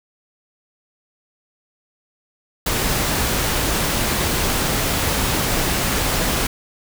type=noise; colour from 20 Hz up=pink; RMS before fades=-20 dBFS; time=2.66-6.47 s; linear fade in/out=5 ms; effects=none